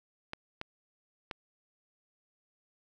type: clicks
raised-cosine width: 0.3 ms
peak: -21 dBFS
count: 3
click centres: 0.334 / 0.614 / 1.312 s
effects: none